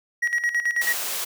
triangle tone with tremolo, 1907 Hz, A#6, 39 cents sharp, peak -17 dBFS, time 0.22-0.93 s, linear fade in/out 10 ms, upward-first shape square, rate 9.2 Hz, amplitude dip 70%
white noise, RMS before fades -28 dBFS, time 0.81-1.25 s, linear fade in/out 10 ms
effects high-pass 400 Hz 12 dB/octave

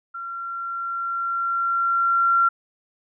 sine tone with level ramp, 1370 Hz, F6, 34 cents flat, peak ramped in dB -30 to -14 dBFS, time 0.14-2.49 s, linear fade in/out 10 ms, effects none

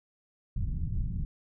pink low-pass noise, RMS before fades -31 dBFS, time 0.56-1.25 s, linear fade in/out 5 ms, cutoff 160 Hz, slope 24 dB/octave, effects none

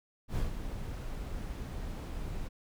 brown noise with ADSR envelope, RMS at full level -31 dBFS, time 0.28-2.49 s, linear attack 87 ms, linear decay 140 ms, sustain -7 dB, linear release 23 ms, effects none

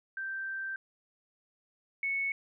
sine tone pair in turn, 1565 / 2209 Hz, G6 / C#7, -3 / -7 cents, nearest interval tritone, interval 596 cents, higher second, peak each -34 / -29 dBFS, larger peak second, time 0.17-0.76 / 2.03-2.32 s, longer first, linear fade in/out 2 ms, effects none

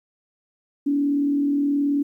sine tone with frequency modulation, 284.9 Hz, C#4, 48 cents sharp, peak -18 dBFS, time 0.86-2.03 s, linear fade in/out 10 ms, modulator 38.8 Hz, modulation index 0.36, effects 10-bit

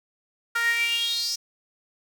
sawtooth tone with high-pass filter sweep, 466.2 Hz, A#4, in tune, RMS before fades -25 dBFS, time 0.55-1.36 s, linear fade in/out 10 ms, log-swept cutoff 1500 to 5500 Hz, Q 8.9, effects none

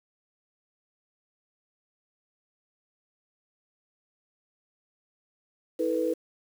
sine chord, E suspended fourth, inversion none, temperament equal with one note detuned, 323.6 / 440 / 493.9 Hz, E4 / A4 / B4, -32 / 0 / 0 cents, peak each -29 / -31 / -27 dBFS, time 5.79-6.14 s, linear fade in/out 10 ms, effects 8-bit

